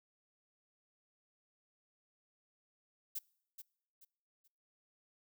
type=noise with echo; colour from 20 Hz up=violet; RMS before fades=-39 dBFS; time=3.15-3.19 s; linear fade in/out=10 ms; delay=430 ms; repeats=3; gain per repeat=-10 dB; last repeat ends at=4.48 s; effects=noise-tail reverb RT60 0.7 s tail -25 dB re dry